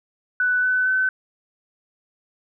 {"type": "tone with pitch steps", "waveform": "sine", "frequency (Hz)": [1491, 1505.7, 1520.6], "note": ["F#6", "F#6", "F#6"], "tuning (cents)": [13, 30, 47], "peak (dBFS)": -17, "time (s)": [0.4, 1.09], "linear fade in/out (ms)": 2, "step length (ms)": 230, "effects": []}